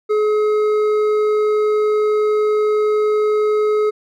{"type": "tone with hard clipping", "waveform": "sine", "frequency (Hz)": 424.6, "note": "G#4", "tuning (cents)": 38, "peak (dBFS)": -15, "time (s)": [0.09, 3.91], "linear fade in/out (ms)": 20, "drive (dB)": 7, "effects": []}